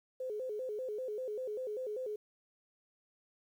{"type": "tone with vibrato", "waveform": "sine", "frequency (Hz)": 466.2, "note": "A#4", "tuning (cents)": 0, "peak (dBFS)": -36, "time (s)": [0.2, 2.16], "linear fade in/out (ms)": 5, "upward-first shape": "square", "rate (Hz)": 5.1, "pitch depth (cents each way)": 170, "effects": ["11-bit"]}